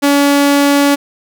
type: tone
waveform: sawtooth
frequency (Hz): 283.9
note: C#4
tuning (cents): +41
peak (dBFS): -4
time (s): 0.02-0.96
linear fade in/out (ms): 20
effects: none